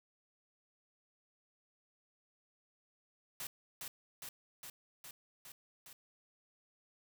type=noise with echo; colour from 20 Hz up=white; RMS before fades=-43 dBFS; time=3.4-3.47 s; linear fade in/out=2 ms; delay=410 ms; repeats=6; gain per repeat=-2 dB; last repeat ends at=5.93 s; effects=none